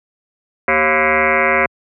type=tone with frequency modulation; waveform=sine; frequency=1318.5 Hz; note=E6; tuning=in tune; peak=-11 dBFS; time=0.68-1.66 s; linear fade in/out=2 ms; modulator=155 Hz; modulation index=6.3; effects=high-pass 80 Hz 12 dB/octave